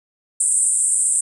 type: band-pass noise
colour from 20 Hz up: pink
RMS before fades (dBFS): -18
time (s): 0.4-1.21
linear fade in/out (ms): 5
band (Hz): 8000 to 9300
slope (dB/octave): 96
effects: none